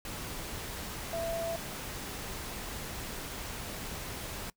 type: tone in noise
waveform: sine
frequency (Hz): 667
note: E5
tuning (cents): +20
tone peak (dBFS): -32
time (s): 1.13-1.56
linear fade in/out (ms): 2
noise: pink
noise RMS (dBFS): -40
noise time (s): 0.05-4.5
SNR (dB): +5
effects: noise-tail reverb RT60 0.1 s tail -22 dB re dry